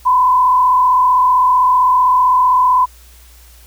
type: tone with frequency modulation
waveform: sine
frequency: 1008 Hz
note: B5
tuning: 35 cents sharp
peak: -8 dBFS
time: 0.05-2.86 s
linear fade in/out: 20 ms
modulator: 35.6 Hz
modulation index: 0.7
effects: added 60 Hz sine -41 dBFS peak until 3.66 s + white hiss -46 dBFS RMS until 3.66 s